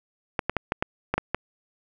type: clicks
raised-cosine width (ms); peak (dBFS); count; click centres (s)
0.5; -8; 8; 0.392 / 0.496 / 0.567 / 0.721 / 0.825 / 1.14 / 1.18 / 1.346
effects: none